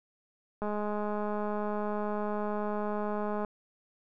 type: click train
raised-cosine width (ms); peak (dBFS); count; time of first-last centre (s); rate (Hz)
1; -21; 592; 0.62-3.448; 209
effects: none